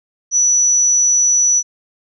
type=tone; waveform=sine; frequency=5920 Hz; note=F#8; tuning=in tune; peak=-10 dBFS; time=0.31-1.63 s; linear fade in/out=50 ms; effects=none